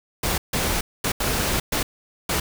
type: noise bursts at uneven times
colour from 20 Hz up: pink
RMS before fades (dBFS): -23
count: 6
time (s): 0.23-0.38 / 0.53-0.81 / 1.04-1.12 / 1.2-1.6 / 1.72-1.83 / 2.29-2.4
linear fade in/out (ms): 5
effects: none